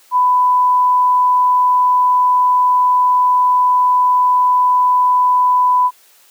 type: tone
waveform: sine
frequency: 997 Hz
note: B5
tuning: 16 cents sharp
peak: -9 dBFS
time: 0.11-5.91 s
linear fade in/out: 50 ms
effects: white hiss -49 dBFS RMS until 6.3 s + high-pass 400 Hz 12 dB/octave